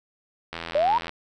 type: click train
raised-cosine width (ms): 0.3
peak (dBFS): -16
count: 48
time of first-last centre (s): 0.53-1.094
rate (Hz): 83.4
type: exponential sweep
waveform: sine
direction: up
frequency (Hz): 562 to 990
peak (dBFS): -18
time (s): 0.75-0.98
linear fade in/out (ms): 2
effects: none